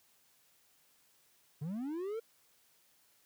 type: linear sweep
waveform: triangle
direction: up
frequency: 136.4 to 466.2 Hz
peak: -34 dBFS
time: 1.61-2.2 s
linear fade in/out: 10 ms
effects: white hiss -69 dBFS RMS until 3.25 s + high-pass 60 Hz 12 dB/octave